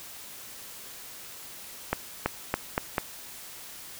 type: accelerating click train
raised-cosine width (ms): 0.5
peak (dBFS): -9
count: 5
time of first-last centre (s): 1.93-2.982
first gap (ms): 330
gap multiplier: 0.85
effects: white hiss -44 dBFS RMS until 3.99 s